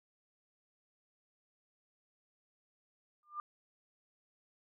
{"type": "tone with exponential growth", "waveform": "sine", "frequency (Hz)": 1199, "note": "D6", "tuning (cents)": 36, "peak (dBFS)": -34, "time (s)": [3.23, 3.4], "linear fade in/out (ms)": 1, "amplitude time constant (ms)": 35, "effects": []}